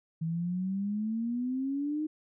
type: exponential sweep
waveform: sine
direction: up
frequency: 160 to 312.1 Hz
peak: -29 dBFS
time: 0.21-2.07 s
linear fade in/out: 10 ms
effects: none